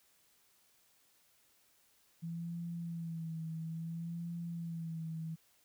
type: tone with vibrato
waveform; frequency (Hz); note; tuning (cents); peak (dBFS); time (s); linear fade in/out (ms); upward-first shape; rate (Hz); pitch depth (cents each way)
sine; 165.8; E3; +10; -38; 2.22-5.36; 20; sine; 0.59; 48
effects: white hiss -70 dBFS RMS until 5.64 s